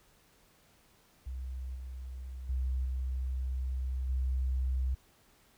sine tone with level steps, 64.3 Hz, C2, 30 cents flat, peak -36 / -39 / -29 / -31 / -28 dBFS, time 1.26-4.95 s, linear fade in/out 10 ms, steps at 1.75 / 2.49 / 2.85 / 4.09 s, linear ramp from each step 5 ms, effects pink hiss -65 dBFS RMS until 5.57 s

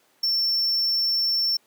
triangle tone, 5410 Hz, E8, 44 cents sharp, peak -19 dBFS, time 0.23-1.57 s, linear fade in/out 5 ms, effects pink hiss -62 dBFS RMS until 1.66 s + high-pass 300 Hz 12 dB/octave

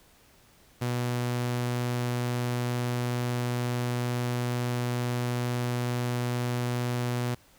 sawtooth tone, 122.2 Hz, B2, 18 cents flat, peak -23 dBFS, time 0.81-7.35 s, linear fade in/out 10 ms, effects pink hiss -59 dBFS RMS until 7.58 s

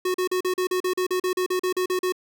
square tone bursts, 367 Hz, F#4, 14 cents flat, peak -22 dBFS, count 16, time 0.05-2.123 s, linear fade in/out 5 ms, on 93 ms, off 39 ms, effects none

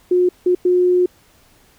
sine tone bursts at uneven times, 360 Hz, F#4, 47 cents flat, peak -11 dBFS, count 3, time 0.11-0.29 / 0.46-0.55 / 0.65-1.06 s, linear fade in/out 5 ms, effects pink hiss -53 dBFS RMS until 1.78 s

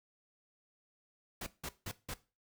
pink noise bursts, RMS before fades -41 dBFS, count 4, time 1.41-2.14 s, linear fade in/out 5 ms, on 55 ms, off 170 ms, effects noise-tail reverb RT60 0.3 s tail -17 dB re dry

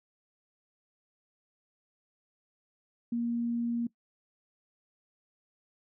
sine tone, 235.6 Hz, A#3, 19 cents sharp, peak -28 dBFS, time 3.12-3.87 s, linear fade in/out 5 ms, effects noise-tail reverb RT60 0.1 s tail -20 dB re dry

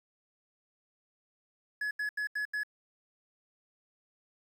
triangle tone bursts, 1696 Hz, G#6, 36 cents sharp, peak -29 dBFS, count 5, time 1.81-2.634 s, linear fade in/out 5 ms, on 100 ms, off 81 ms, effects 10-bit

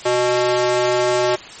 square tone with high-pass filter, 123.1 Hz, B2, 5 cents flat, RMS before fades -17 dBFS, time 0.05-1.36 s, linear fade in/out 10 ms, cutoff 480 Hz, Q 2.7, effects white hiss -36 dBFS RMS until 1.6 s + MP3 32 kbps

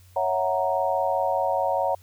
sine chord, F# dominant seventh, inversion second, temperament equal, 554.4 / 659.3 / 740 / 932.3 Hz, C#5 / E5 / F#5 / A#5, 0 / 0 / 0 / 0 cents, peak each -26 / -28 / -26 / -27 dBFS, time 0.16-1.95 s, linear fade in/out 5 ms, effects added 91 Hz sine -50 dBFS peak until 2.02 s + white hiss -59 dBFS RMS until 2.02 s

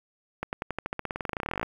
accelerating click train, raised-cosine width 0.5 ms, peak -15 dBFS, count 27, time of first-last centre 0.43-1.63 s, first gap 99 ms, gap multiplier 0.93, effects 8-bit

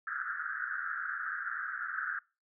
white band-pass noise, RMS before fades -37 dBFS, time 0.07-2.19 s, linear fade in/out 2 ms, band 1300 to 1700 Hz, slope 96 dB/octave, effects noise-tail reverb RT60 0.3 s tail -24 dB re dry

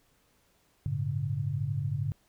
sine tone cluster, 99.5 / 112.5 / 141.7 Hz, G2 / A2 / C#3, +26 / +39 / +38 cents, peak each -34 / -34 / -31 dBFS, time 0.86-2.12 s, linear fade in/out 0 ms, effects pink hiss -68 dBFS RMS until 2.28 s

